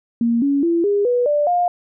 sine tone with pitch steps, 233.5 / 280.9 / 337.9 / 406.5 / 489.1 / 588.4 / 707.8 Hz, A#3 / C#4 / E4 / G#4 / B4 / D5 / F5, +3 / +23 / +43 / -37 / -17 / +3 / +23 cents, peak -14 dBFS, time 0.21-1.68 s, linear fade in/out 2 ms, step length 210 ms, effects none

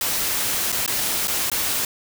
white noise with dropouts, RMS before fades -23 dBFS, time 0.01-1.85 s, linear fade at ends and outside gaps 2 ms, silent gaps 0.72-0.725 / 0.863-0.877 / 1.273-1.28 / 1.5-1.516 s, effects none

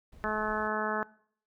brown noise, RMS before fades -50 dBFS, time 0.12-0.68 s, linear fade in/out 5 ms
harmonic tone, 214.6 Hz, A3, 43 cents flat, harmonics 1 / 2 / 3 / 4 / 5 / 6 / 7 / 8, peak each -37 / -37 / -37 / -37 / -37 / -37 / -37 / -37 dBFS, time 0.24-1.03 s, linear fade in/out 0 ms
effects noise-tail reverb RT60 0.6 s tail -22 dB re dry

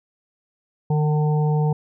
harmonic tone with a mistuned harmonic, 151.5 Hz, D#3, 46 cents flat, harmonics 1 / 3 / 5 / 6, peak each -17 / -27 / -31 / -33 dBFS, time 0.9-1.73 s, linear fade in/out 5 ms, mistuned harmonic 6, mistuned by -23 cents, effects none

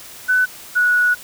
sine tone pair in turn, 1500 / 1466.6 Hz, F#6 / F#6, +23 / -16 cents, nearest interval unison, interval 39 cents, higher first, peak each -12 dBFS, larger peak neither, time 0.28-0.46 / 0.75-1.15 s, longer second, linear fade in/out 20 ms, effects white hiss -38 dBFS RMS until 1.23 s

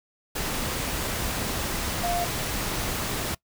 sine tone in noise, 698.5 Hz, F5, in tune, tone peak -25 dBFS, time 2.03-2.25 s, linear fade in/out 10 ms, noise pink, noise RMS -29 dBFS, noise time 0.35-3.35 s, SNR +1 dB, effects noise-tail reverb RT60 0.1 s tail -22 dB re dry

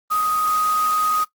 sine tone in noise, 1250 Hz, D#6, 8 cents sharp, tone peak -17 dBFS, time 0.1-1.25 s, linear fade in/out 20 ms, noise white, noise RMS -32 dBFS, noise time 0.1-1.25 s, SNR +12 dB, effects noise-tail reverb RT60 0.1 s tail -17 dB re dry + Opus 24 kbps

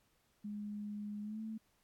sine tone with pitch glide, 207.7 to 220.1 Hz, G#3 to A3, 0 to +1 cents, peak -40 dBFS, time 0.44-1.58 s, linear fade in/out 10 ms, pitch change +101 cents, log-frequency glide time 1.22-1.41 s, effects pink hiss -75 dBFS RMS until 1.83 s + AAC 64 kbps

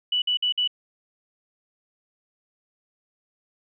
sine tone bursts, 2960 Hz, F#7, in tune, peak -20 dBFS, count 4, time 0.12-0.676 s, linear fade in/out 5 ms, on 100 ms, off 52 ms, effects none

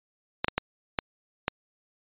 clicks, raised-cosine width 0.3 ms, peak -8 dBFS, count 5, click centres 0.445 / 0.483 / 0.58 / 0.988 / 1.481 s, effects resampled to 8000 Hz

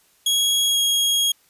sawtooth tone with pitch glide, 3316 to 3285 Hz, G#7 to G#7, -3 to -20 cents, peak -14 dBFS, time 0.26-1.32 s, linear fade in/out 5 ms, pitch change -17 cents, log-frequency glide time 0.67-0.79 s, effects white hiss -59 dBFS RMS until 1.49 s + resampled to 32000 Hz

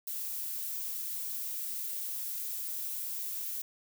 violet noise, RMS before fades -37 dBFS, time 0.07-3.62 s, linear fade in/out 5 ms, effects none

